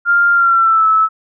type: tone with pitch glide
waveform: sine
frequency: 1398 to 1304.4 Hz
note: F6 to E6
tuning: +1 to -19 cents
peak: -8 dBFS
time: 0.05-1.09 s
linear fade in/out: 50 ms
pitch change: -120 cents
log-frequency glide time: 0.33-0.87 s
effects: none